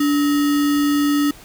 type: tone with sample-and-hold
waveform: sine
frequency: 290 Hz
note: D4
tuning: 22 cents flat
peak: -14 dBFS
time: 0-1.31 s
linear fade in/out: 5 ms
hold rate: 1575 Hz
effects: pink hiss -43 dBFS RMS until 1.44 s